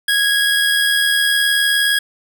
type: tone with amplitude modulation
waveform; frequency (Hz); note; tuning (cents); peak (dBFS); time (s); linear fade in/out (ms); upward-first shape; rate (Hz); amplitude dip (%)
25% pulse; 1653; G#6; -9; -8; 0.08-1.99; 5; sine; 79.6; 30
effects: none